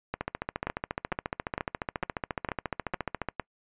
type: two click trains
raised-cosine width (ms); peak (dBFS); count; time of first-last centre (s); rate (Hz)
0.5; -15 / -14; 46 / 7; 0.14-3.287 / 0.67-3.397; 14.3 / 2.2
effects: noise-tail reverb RT60 0.1 s tail -25 dB re dry + resampled to 8000 Hz